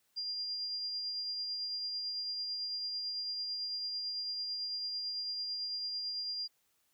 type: tone with tremolo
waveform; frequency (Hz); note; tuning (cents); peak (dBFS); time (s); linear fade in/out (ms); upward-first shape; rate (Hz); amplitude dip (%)
sine; 4800; D8; +37; -34; 0.16-6.48; 20; triangle; 9; 30
effects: white hiss -75 dBFS RMS until 6.93 s